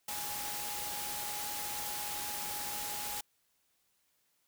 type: tone in noise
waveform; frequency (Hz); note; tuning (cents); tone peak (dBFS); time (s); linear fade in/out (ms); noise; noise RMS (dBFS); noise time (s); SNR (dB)
sine; 830.6; G#5; 0; -44; 0.08-3.21; 5; white; -39; 0.08-3.21; -8
effects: white hiss -75 dBFS RMS until 4.47 s